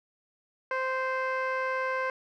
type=tone with low-pass filter; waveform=15% pulse; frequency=521 Hz; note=C5; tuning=7 cents flat; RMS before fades=-30 dBFS; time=0.71-2.1 s; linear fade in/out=2 ms; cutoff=2000 Hz; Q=1; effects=none